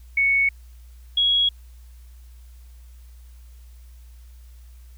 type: tone pair in turn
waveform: sine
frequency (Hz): 2217 / 3322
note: C#7 / G#7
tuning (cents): 0 / 0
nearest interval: perfect fifth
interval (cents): 700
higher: second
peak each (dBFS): -16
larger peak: neither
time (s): 0.17-0.49 / 1.17-1.49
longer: neither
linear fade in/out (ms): 5
effects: added 60 Hz sine -42 dBFS peak until 4.97 s + white hiss -60 dBFS RMS until 4.97 s